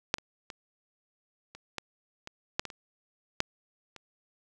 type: clicks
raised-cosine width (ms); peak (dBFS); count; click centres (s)
0.2; -7 / -25 / -23 / -28 / -16 / -23 / -9 / -19 / -27 / -8 / -28; 11; 0.141 / 0.184 / 0.502 / 1.55 / 1.783 / 2.274 / 2.595 / 2.653 / 2.702 / 3.404 / 3.963
effects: none